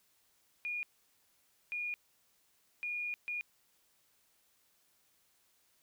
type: tone bursts at uneven times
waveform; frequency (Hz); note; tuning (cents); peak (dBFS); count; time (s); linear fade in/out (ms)
sine; 2436; D#7; -37; -35; 4; 0.65-0.83 / 1.72-1.94 / 2.83-3.14 / 3.28-3.41; 0
effects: white hiss -72 dBFS RMS until 5.82 s